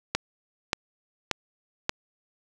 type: click train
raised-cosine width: 0.2 ms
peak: -6 dBFS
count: 4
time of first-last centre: 0.15-1.894 s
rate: 1.72 Hz
effects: none